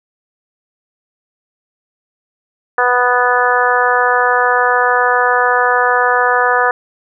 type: harmonic tone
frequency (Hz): 246.9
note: B3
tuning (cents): 0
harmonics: 2 / 3 / 4 / 5 / 6 / 7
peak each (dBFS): -17 / -17 / -17 / -17 / -17 / -17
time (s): 2.78-6.71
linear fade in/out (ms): 2
effects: none